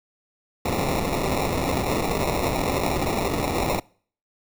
white noise with sample-and-hold, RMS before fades -24 dBFS, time 0.65-3.8 s, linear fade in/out 5 ms, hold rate 1575 Hz, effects noise-tail reverb RT60 0.5 s tail -25 dB re dry

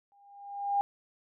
sine tone with exponential growth, 805 Hz, G5, 46 cents sharp, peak -22 dBFS, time 0.12-0.81 s, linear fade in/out 0 ms, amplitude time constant 150 ms, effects none

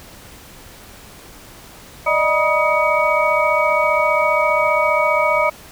sine tone cluster, 595 / 630 / 964 / 1250 / 2252 Hz, D5 / D#5 / B5 / D#6 / C#7, +22 / +21 / -42 / +8 / +27 cents, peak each -20 dBFS, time 2.06-5.5 s, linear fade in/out 10 ms, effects pink hiss -41 dBFS RMS until 5.71 s

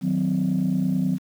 sine chord, C diminished, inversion first, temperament equal with one note detuned, 155.56 / 185 / 256.1 Hz, Eb3 / Gb3 / C4, 0 / 0 / -37 cents, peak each -26 / -21 / -24 dBFS, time 0.01-1.19 s, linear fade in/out 50 ms, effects tanh soft clip ceiling -14 dBFS + 8-bit

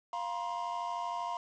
triangle chord, F suspended fourth, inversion none, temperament equal with one note detuned, 698.5 / 953.6 / 1046.5 Hz, F5 / Bb5 / C6, 0 / +39 / 0 cents, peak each -37 / -35 / -38 dBFS, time 0.13-1.37 s, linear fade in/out 2 ms, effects resampled to 16000 Hz + 9-bit

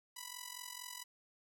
5% pulse tone with amplitude modulation, 987.8 Hz, B5, in tune, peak -30 dBFS, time 0.16-1.04 s, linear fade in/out 10 ms, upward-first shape sine, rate 44.4 Hz, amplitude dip 80%, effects none

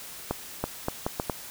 accelerating click train, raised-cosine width 1 ms, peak -12 dBFS, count 6, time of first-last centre 0.31-1.298 s, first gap 330 ms, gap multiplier 0.74, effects white hiss -42 dBFS RMS until 1.5 s

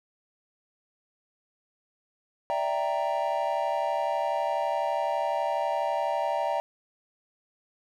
triangle chord, E half-diminished seventh, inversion third, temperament equal, 587.3 / 659.3 / 784 / 932.3 Hz, D5 / E5 / G5 / Bb5, 0 / 0 / 0 / 0 cents, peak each -29 dBFS, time 2.5-6.6 s, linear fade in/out 0 ms, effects none

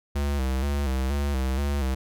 square tone with vibrato, 68.3 Hz, C#2, 25 cents flat, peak -24 dBFS, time 0.15-1.95 s, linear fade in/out 10 ms, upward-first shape square, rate 2.1 Hz, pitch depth 72 cents each way, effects none

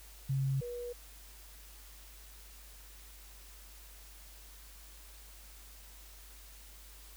sine tone pair in turn, 134.9 / 483.7 Hz, C#3 / B4, -47 / -36 cents, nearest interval octave + minor seventh, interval 2211 cents, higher second, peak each -29 / -38 dBFS, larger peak first, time 0.29-0.61 / 0.61-0.93 s, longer neither, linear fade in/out 10 ms, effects added 50 Hz sine -53 dBFS peak until 7.16 s + white hiss -56 dBFS RMS until 7.16 s

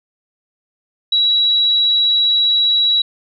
sine tone, 3895 Hz, B7, 25 cents flat, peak -11 dBFS, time 1.12-3.02 s, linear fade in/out 5 ms, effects none

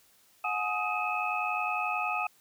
sine tone cluster, 729 / 837 / 1254 / 2491 / 2582 Hz, F#5 / G#5 / D#6 / D#7 / E7, -26 / +13 / +13 / +1 / -37 cents, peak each -34 / -35 / -33 / -38 / -34 dBFS, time 0.44-2.27 s, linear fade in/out 5 ms, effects white hiss -63 dBFS RMS until 2.4 s

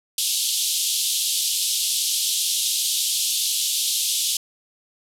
pink band-pass noise, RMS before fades -23 dBFS, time 0.18-4.37 s, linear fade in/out 2 ms, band 3100 to 13000 Hz, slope 48 dB/octave, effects none

